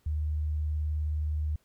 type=tone with vibrato; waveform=sine; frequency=76.1 Hz; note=D#2; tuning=38 cents flat; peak=-27 dBFS; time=0.06-1.56 s; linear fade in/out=5 ms; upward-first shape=sine; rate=19 Hz; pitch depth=20 cents each way; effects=pink hiss -70 dBFS RMS until 1.64 s